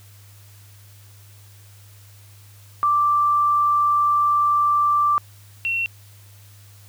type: tone pair in turn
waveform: sine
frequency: 1174.7 / 2721 Hz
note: D6 / F7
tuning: 0 / -46 cents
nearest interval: octave + minor third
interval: 1454 cents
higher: second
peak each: -15 / -20 dBFS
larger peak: first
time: 2.83-5.18 / 5.65-5.86 s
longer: first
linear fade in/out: 0 ms
effects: added 101 Hz sine -45 dBFS peak until 6.88 s + white hiss -52 dBFS RMS until 6.88 s